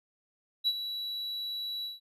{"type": "tone with ADSR envelope", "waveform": "triangle", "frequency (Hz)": 3923, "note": "B7", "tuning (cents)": -12, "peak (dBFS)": -20, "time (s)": [0.64, 2], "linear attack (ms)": 35, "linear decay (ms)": 47, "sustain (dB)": -12, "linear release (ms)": 160, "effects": ["tanh soft clip ceiling -20 dBFS", "resampled to 32000 Hz"]}